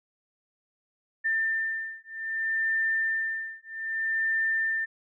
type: beating tone pair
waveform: sine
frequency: 1792 / 1792.63 Hz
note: A6 / A6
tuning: +31 / +32 cents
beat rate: 0.63 Hz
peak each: -29 dBFS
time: 1.24-4.86 s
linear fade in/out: 20 ms
effects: none